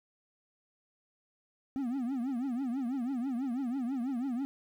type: tone with vibrato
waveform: triangle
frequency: 254.9 Hz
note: C4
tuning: 45 cents flat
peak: -29 dBFS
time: 1.76-4.45 s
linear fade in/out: 0 ms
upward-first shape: triangle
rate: 6.1 Hz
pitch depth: 200 cents each way
effects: 11-bit